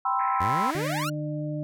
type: chord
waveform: sine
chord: C major seventh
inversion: second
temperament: equal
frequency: 784 / 987.8 / 1046.5 / 1318.5 Hz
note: G5 / B5 / C6 / E6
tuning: 0 / 0 / 0 / 0 cents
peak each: -28 dBFS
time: 0.05-0.71 s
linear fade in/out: 5 ms
type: band-pass noise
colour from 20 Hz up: pink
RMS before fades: -40 dBFS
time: 0.19-1.05 s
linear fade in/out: 10 ms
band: 1600 to 2300 Hz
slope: 96 dB/octave
type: exponential sweep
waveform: sawtooth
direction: up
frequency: 81.4 to 1480 Hz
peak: -25 dBFS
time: 0.4-1.1 s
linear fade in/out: 10 ms
type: harmonic tone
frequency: 150.6 Hz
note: D3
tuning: 44 cents sharp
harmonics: 1 / 2 / 4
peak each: -30 / -33 / -36 dBFS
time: 0.75-1.63 s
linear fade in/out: 0 ms
effects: none